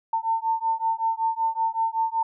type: beating tone pair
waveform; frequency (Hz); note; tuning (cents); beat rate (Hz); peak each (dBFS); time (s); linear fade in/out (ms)
sine; 898 / 903.3; A5 / A5; +35 / +45; 5.3; -25; 0.13-2.23; 5
effects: none